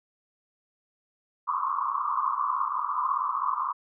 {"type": "band-pass noise", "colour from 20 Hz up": "white", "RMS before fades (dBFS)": -28, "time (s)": [1.47, 3.73], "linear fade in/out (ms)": 20, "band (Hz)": [1000, 1200], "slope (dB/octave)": 96, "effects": []}